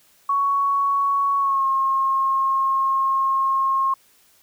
sine tone with pitch glide, 1115 to 1075.8 Hz, C#6 to C6, +10 to +48 cents, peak -17 dBFS, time 0.29-3.94 s, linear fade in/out 5 ms, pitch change -62 cents, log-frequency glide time 1.38-1.66 s, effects white hiss -57 dBFS RMS until 4.42 s

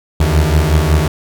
30% pulse beating tone pair, 74.4 / 79.8 Hz, D2 / D#2, +23 / +44 cents, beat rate 5.4 Hz, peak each -10 dBFS, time 0.2-1.08 s, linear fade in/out 5 ms, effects none

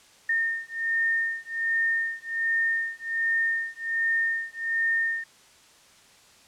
sine beating tone pair, 1823 / 1824.3 Hz, A#6 / A#6, -39 / -38 cents, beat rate 1.3 Hz, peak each -27 dBFS, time 0.29-5.24 s, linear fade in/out 5 ms, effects white hiss -55 dBFS RMS until 6.47 s + low-pass 8000 Hz 12 dB/octave

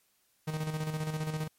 45% pulse tone with tremolo, 155.56 Hz, D#3, in tune, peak -30 dBFS, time 0.47-1.48 s, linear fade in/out 10 ms, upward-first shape square, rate 15 Hz, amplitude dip 50%, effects white hiss -71 dBFS RMS until 1.58 s + MP3 64 kbps

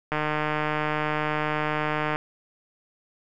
click train, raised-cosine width 0.5 ms, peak -11 dBFS, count 311, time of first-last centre 0.12-2.159 s, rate 152 Hz, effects none

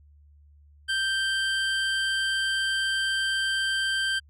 25% pulse tone, 1568 Hz, G6, in tune, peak -20 dBFS, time 0.88-4.2 s, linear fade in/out 20 ms, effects added 73 Hz sine -52 dBFS peak until 4.29 s + low-pass 8000 Hz 12 dB/octave

